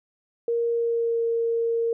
sine tone with pitch glide, 467.7 to 461.8 Hz, A#4 to A#4, +6 to -16 cents, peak -21 dBFS, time 0.48-1.93 s, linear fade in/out 2 ms, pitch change -22 cents, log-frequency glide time 0.7-1.23 s, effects none

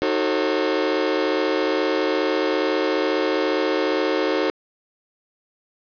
40% pulse chord, D# diminished seventh, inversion none, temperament just, 311.1 / 373.4 / 448 / 537.6 Hz, D#4 / F#4 / A4 / C5, 0 / +16 / +31 / +47 cents, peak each -24 dBFS, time 0.02-4.5 s, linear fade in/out 0 ms, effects resampled to 11025 Hz + 7-bit

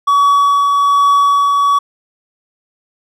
triangle tone with tremolo, 1133 Hz, C#6, 37 cents sharp, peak -5 dBFS, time 0.07-1.79 s, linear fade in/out 10 ms, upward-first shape triangle, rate 1.2 Hz, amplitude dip 30%, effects none

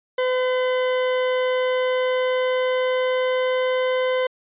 40% pulse tone with pitch glide, 508 to 511.2 Hz, B4 to C5, +49 to -40 cents, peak -18 dBFS, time 0.18-4.27 s, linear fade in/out 5 ms, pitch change +11 cents, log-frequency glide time 1.25-4.06 s, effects resampled to 8000 Hz

